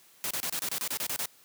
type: noise bursts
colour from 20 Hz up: white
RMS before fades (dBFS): -32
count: 11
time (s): 0.24-1.257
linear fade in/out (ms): 0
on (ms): 67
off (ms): 28
effects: white hiss -59 dBFS RMS until 1.44 s + high-pass 100 Hz 12 dB/octave